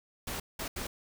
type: noise bursts at uneven times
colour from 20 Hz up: pink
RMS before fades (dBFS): -37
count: 3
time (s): 0.27-0.4 / 0.59-0.68 / 0.76-0.87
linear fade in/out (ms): 5
effects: none